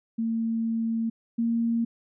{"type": "tone pair in turn", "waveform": "sine", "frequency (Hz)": [226.9, 231.3], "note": ["A#3", "A#3"], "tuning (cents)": [-47, -13], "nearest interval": "unison", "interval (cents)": 34, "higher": "second", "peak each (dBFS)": [-24, -22], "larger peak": "second", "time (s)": [[0.18, 1.1], [1.38, 1.85]], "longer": "first", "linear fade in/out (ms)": 10, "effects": []}